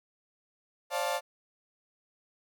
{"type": "chord", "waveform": "35% pulse", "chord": "D minor seventh", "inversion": "third", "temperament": "equal with one note detuned", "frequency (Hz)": [534.9, 587.3, 698.5, 880], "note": ["C5", "D5", "F5", "A5"], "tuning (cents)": [38, 0, 0, 0], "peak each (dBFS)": -33, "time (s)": [0.9, 1.21], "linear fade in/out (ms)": 50, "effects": []}